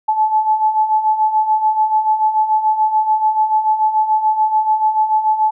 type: beating tone pair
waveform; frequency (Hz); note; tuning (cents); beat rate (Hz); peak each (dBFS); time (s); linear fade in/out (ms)
sine; 860 / 866.9; A5 / A5; -40 / -26; 6.9; -19 / -13; 0.08-5.51; 10
effects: none